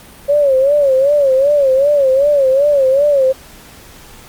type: tone with vibrato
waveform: sine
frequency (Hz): 554.4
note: C#5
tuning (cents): 0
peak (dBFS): -8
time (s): 0.28-3.33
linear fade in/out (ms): 20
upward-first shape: sine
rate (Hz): 2.6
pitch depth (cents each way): 110
effects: pink hiss -39 dBFS RMS until 4.28 s + Opus 48 kbps